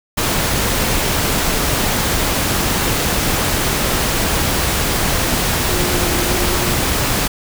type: tone in noise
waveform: sine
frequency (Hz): 356.2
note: F4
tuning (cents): +34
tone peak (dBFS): -23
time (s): 5.68-6.76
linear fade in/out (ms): 10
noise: pink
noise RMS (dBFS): -17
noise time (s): 0.17-7.28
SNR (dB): -9
effects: none